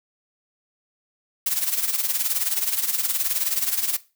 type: noise with tremolo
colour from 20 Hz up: blue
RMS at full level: -21 dBFS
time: 1.46-3.97 s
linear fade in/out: 5 ms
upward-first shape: sine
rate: 19 Hz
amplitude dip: 70%
effects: noise-tail reverb RT60 0.3 s tail -18 dB re dry